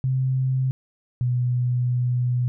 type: tone pair in turn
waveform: sine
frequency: 130.7 / 123.67 Hz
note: C3 / B2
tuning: -1 / +3 cents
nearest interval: minor second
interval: 96 cents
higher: first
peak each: -19 dBFS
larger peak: neither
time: 0.04-0.71 / 1.21-2.48 s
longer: second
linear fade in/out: 0 ms
effects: none

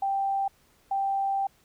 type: tone pair in turn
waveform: sine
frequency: 785 / 785 Hz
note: G5 / G5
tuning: +2 / +2 cents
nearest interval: unison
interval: 0 cents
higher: neither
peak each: -24 / -24 dBFS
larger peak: neither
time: 0.02-0.48 / 0.91-1.47 s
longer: second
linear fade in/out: 5 ms
effects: pink hiss -63 dBFS RMS until 1.64 s

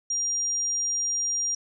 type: tone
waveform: sine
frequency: 5700 Hz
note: F8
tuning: 34 cents sharp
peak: -24 dBFS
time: 0.1-1.55 s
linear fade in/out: 5 ms
effects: none

